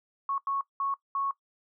sine tone bursts at uneven times, 1104 Hz, C#6, 7 cents flat, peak -27 dBFS, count 4, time 0.29-0.38 / 0.47-0.61 / 0.8-0.94 / 1.15-1.31 s, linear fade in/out 2 ms, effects noise-tail reverb RT60 0.1 s tail -18 dB re dry

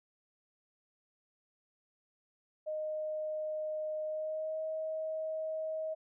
sine tone with pitch glide, 618 to 632.1 Hz, D#5 to D#5, -12 to +27 cents, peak -34 dBFS, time 2.66-5.95 s, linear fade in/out 20 ms, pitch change +39 cents, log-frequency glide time 4.04-4.62 s, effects none

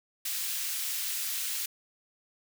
white high-pass noise, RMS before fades -33 dBFS, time 0.25-1.66 s, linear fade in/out 5 ms, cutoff 2100 Hz, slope 12 dB/octave, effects none

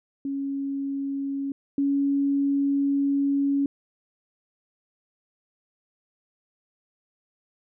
sine tone pair in turn, 276.4 / 279.6 Hz, C#4 / C#4, -5 / +15 cents, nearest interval unison, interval 20 cents, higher second, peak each -26 / -20 dBFS, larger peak second, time 0.25-1.52 / 1.78-3.66 s, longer second, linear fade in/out 2 ms, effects none

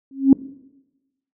sine tone with exponential growth, 270.7 Hz, C#4, 41 cents flat, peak -3 dBFS, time 0.11-0.33 s, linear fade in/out 2 ms, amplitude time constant 47 ms, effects noise-tail reverb RT60 1.0 s tail -19 dB re dry + tanh soft clip ceiling 0 dBFS

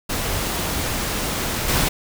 pink noise with level steps, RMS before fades -24 / -19 dBFS, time 0.09-1.89 s, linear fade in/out 10 ms, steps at 1.68 s, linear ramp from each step 10 ms, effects none

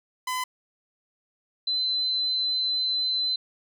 sawtooth / sine tone pair in turn, 1012 / 4048 Hz, B5 / B7, +42 / +42 cents, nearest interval 2 octaves, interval 2400 cents, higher second, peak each -23 dBFS, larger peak neither, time 0.27-0.44 / 1.67-3.36 s, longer second, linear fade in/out 5 ms, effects none

